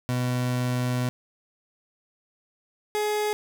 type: tone pair in turn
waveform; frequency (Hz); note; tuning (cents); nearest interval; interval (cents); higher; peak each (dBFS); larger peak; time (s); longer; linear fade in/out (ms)
30% pulse; 124.7 / 421; B2 / G#4; +17 / +24; octave + major sixth; 2107; second; -21; neither; 0.09-1.09 / 2.95-3.33; first; 0
effects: none